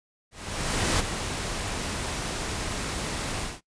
pink noise with ADSR envelope, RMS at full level -23 dBFS, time 0.31-3.61 s, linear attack 680 ms, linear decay 22 ms, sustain -8 dB, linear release 180 ms, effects noise-tail reverb RT60 0.1 s tail -19 dB re dry + resampled to 22050 Hz

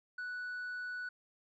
sine tone with tanh clipping, 1480 Hz, F#6, in tune, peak -39 dBFS, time 0.18-1.09 s, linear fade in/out 5 ms, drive 2 dB, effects none

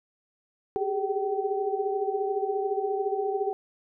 sine tone cluster, 388.4 / 405.7 / 420 / 768 Hz, G4 / G#4 / G#4 / G5, -16 / -41 / +19 / -36 cents, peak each -31 dBFS, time 0.76-3.53 s, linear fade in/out 0 ms, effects none

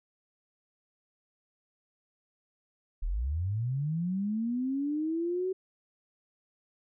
sine linear sweep, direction up, 33.18 to 380.1 Hz, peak -28 dBFS, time 3.02-5.53 s, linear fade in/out 10 ms, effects none

